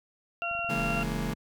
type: harmonic tone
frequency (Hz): 687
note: F5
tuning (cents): -29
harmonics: 1 / 2 / 4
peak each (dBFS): -34 / -35 / -32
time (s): 0.42-1.03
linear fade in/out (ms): 0
type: clicks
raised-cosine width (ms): 5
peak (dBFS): -39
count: 11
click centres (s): 0.513 / 0.551 / 0.592 / 0.646 / 0.69 / 0.884 / 0.922 / 0.985 / 1.05 / 1.137 / 1.177
type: chord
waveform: 35% pulse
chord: A# half-diminished seventh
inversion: first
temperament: just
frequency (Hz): 139.85 / 167.82 / 209.8 / 233.1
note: C#3 / E3 / G#3 / A#3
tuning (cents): +16 / +31 / +18 / 0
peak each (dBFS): -34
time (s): 0.69-1.34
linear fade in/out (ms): 10
type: tone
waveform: sine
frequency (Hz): 42.87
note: F1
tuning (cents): -31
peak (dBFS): -35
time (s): 0.74-1.35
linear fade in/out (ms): 50
effects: none